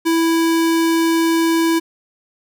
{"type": "tone", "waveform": "square", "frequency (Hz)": 329.6, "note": "E4", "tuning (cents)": 0, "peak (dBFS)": -14, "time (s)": [0.05, 1.8], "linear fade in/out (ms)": 20, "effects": []}